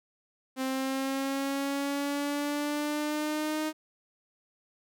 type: exponential sweep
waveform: sawtooth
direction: up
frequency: 261.6 to 311.1 Hz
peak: -25 dBFS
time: 0.56-3.73 s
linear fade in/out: 50 ms
effects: none